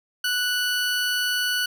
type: tone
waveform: 20% pulse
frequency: 1480 Hz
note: F#6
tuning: in tune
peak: -17 dBFS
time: 0.24-1.66 s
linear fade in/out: 5 ms
effects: none